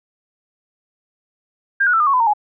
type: tone with pitch steps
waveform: sine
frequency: 1600 / 1458.8 / 1330 / 1212.6 / 1105.5 / 1007.9 / 919 / 837.8 Hz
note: G6 / F#6 / E6 / D#6 / C#6 / B5 / A#5 / G#5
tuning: +35 / -25 / +15 / -45 / -5 / +35 / -25 / +15 cents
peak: -12 dBFS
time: 1.8-2.336 s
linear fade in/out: 10 ms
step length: 67 ms
effects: none